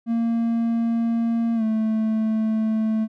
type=tone with pitch glide; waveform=triangle; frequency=230.7 to 219.5 Hz; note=A#3 to A3; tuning=-18 to -4 cents; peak=-17 dBFS; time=0.06-3.08 s; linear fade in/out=50 ms; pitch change=-86 cents; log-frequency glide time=1.55-1.63 s; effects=none